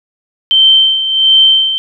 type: tone with tremolo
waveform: sine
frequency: 3114 Hz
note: G7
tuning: 12 cents flat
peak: -3 dBFS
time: 0.51-1.78 s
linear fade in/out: 0 ms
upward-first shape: sine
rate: 1.4 Hz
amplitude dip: 65%
effects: none